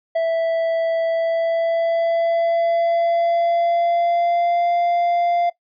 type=tone with pitch glide; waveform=triangle; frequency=659.3 to 694.5 Hz; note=E5 to F5; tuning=0 to -10 cents; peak=-14 dBFS; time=0.15-5.5 s; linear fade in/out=10 ms; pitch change=+90 cents; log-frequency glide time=1.05-4.71 s; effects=noise-tail reverb RT60 0.1 s tail -17 dB re dry + resampled to 11025 Hz